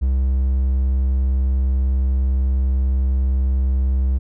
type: tone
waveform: triangle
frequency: 65.5 Hz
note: C2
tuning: 2 cents sharp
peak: -13 dBFS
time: 0.01-4.19 s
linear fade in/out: 20 ms
effects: none